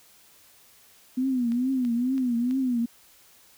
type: tone with vibrato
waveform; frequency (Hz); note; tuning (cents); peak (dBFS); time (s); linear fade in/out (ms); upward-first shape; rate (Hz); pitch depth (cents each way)
sine; 249.4; B3; +17; -22; 1.17-2.86; 10; triangle; 2.3; 140
type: click train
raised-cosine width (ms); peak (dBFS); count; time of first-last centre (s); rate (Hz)
0.2; -28; 4; 1.52-2.51; 3.03
effects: white hiss -56 dBFS RMS until 3.57 s